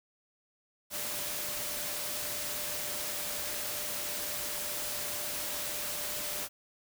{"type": "tone in noise", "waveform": "sine", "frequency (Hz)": 594, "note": "D5", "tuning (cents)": 20, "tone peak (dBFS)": -47, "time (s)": [0.9, 6.49], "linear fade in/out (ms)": 50, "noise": "white", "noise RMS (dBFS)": -36, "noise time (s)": [0.9, 6.49], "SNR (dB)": -14, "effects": []}